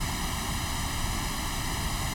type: noise with comb filter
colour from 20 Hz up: pink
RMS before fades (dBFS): -30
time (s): 0-2.14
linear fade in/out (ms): 10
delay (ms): 1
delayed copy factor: +0.9
effects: low-pass 12000 Hz 12 dB/octave